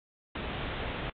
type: low-pass noise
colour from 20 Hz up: pink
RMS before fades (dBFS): -36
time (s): 0.35-1.1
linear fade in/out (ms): 5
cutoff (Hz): 3700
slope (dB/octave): 96
effects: AAC 32 kbps